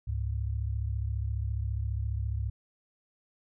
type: tone pair together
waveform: sine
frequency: 69.18 / 103.83 Hz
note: C#2 / G#2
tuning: -3 / 0 cents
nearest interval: perfect fifth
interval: 703 cents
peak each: -31 / -32 dBFS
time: 0.07-2.5 s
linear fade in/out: 10 ms
effects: none